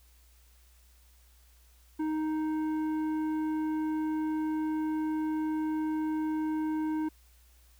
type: tone with tanh clipping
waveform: sine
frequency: 311.3 Hz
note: D#4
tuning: 1 cent sharp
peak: -30 dBFS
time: 1.99-7.09 s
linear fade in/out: 10 ms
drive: 10 dB
effects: added 60 Hz sine -58 dBFS peak until 7.79 s + white hiss -65 dBFS RMS until 7.79 s